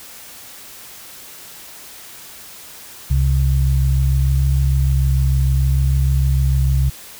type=tone pair together; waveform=sine; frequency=67 / 133.65 Hz; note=C2 / C3; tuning=+42 / +37 cents; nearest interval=octave; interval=1195 cents; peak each=-14 / -17 dBFS; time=3.1-6.9 s; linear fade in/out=10 ms; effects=white hiss -38 dBFS RMS until 7.19 s